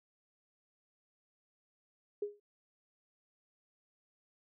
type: tone with exponential decay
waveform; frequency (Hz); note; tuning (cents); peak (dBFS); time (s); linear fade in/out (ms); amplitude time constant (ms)
sine; 412.2; G#4; -13; -30; 2.22-2.4; 5; 38
effects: none